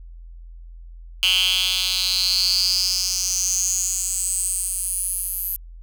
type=tone with high-pass filter sweep; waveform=10% pulse; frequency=185 Hz; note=F#3; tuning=in tune; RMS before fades=-22 dBFS; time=1.23-5.56 s; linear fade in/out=0 ms; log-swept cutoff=3000 to 12000 Hz; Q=7.4; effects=added 42 Hz sine -37 dBFS peak until 5.82 s